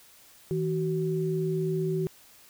sine tone pair together, 160.9 / 376.1 Hz, E3 / F#4, -42 / +28 cents, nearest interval octave + minor third, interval 1470 cents, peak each -28 dBFS, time 0.51-2.07 s, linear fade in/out 0 ms, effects white hiss -55 dBFS RMS until 2.49 s

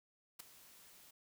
white noise with ADSR envelope, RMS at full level -45 dBFS, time 0.39-1.11 s, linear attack 11 ms, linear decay 7 ms, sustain -16 dB, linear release 8 ms, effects none

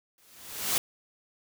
white noise with exponential growth, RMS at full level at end -24 dBFS, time 0.18-0.78 s, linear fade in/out 1 ms, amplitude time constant 130 ms, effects none

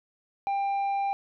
triangle tone with tanh clipping, 794 Hz, G5, 22 cents sharp, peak -26 dBFS, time 0.47-1.13 s, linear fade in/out 0 ms, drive 9 dB, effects none

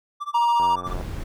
triangle tone with tremolo, 1171 Hz, D6, 5 cents flat, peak -23 dBFS, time 0.2-0.94 s, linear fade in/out 20 ms, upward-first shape sine, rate 14 Hz, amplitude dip 95%
triangle tone, 944 Hz, A#5, 22 cents sharp, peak -15 dBFS, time 0.34-0.76 s, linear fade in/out 10 ms
click train, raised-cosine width 1 ms, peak -21 dBFS, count 38, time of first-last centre 0.6-1.011 s, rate 90 Hz
brown noise, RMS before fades -30 dBFS, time 0.86-1.24 s, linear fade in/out 10 ms
effects none

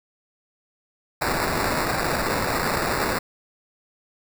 white noise with sample-and-hold, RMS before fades -24 dBFS, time 1.21-3.19 s, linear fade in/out 10 ms, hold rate 3150 Hz, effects none

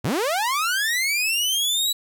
sawtooth linear sweep, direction up, 86.8 to 3951 Hz, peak -17 dBFS, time 0.04-1.93 s, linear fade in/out 10 ms, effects 9-bit

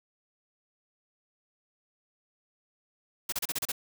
white noise bursts, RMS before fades -31 dBFS, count 7, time 3.29-3.719 s, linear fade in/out 5 ms, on 33 ms, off 33 ms, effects none

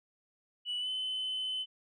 sine tone with pitch glide, 2953 to 3038 Hz, F#7 to F#7, -4 to +45 cents, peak -31 dBFS, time 0.65-1.66 s, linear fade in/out 50 ms, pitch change +49 cents, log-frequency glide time 0.79-0.89 s, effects tanh soft clip ceiling -30 dBFS

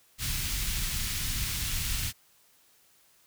pink band-stop noise, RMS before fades -31 dBFS, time 0.18-2.13 s, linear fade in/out 50 ms, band 120 to 2400 Hz, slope 12 dB/octave, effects white hiss -63 dBFS RMS until 3.26 s

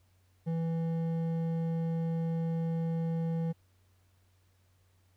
sine tone with hard clipping, 164.81 Hz, E3, in tune, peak -31 dBFS, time 0.46-3.53 s, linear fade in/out 20 ms, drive 8 dB, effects added 92 Hz sine -65 dBFS peak until 5.16 s + pink hiss -73 dBFS RMS until 5.16 s

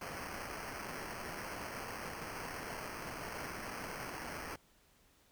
white noise with sample-and-hold, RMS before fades -44 dBFS, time 0.01-4.56 s, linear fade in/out 5 ms, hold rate 3675 Hz, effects pink hiss -68 dBFS RMS until 5.31 s

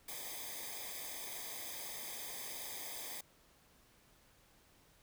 white noise with comb filter, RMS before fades -45 dBFS, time 0.08-3.21 s, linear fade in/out 5 ms, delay 0.71 ms, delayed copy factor -0.95, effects pink hiss -67 dBFS RMS until 5.02 s

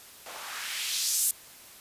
blue noise with band-pass filter sweep, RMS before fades -31 dBFS, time 0.26-1.31 s, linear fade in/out 2 ms, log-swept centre 610 to 10000 Hz, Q 1.4, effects white hiss -50 dBFS RMS until 1.8 s + resampled to 32000 Hz

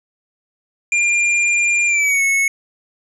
square tone with pitch glide, 2397 to 2198 Hz, D7 to C#7, +35 to -15 cents, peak -14 dBFS, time 0.92-2.48 s, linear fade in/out 2 ms, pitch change -150 cents, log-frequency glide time 1.87-2.22 s, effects resampled to 24000 Hz + 9-bit

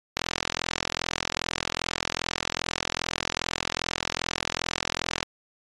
click train, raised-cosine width 0.2 ms, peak -6 dBFS, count 216, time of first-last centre 0.17-5.229 s, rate 42.5 Hz, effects AAC 32 kbps

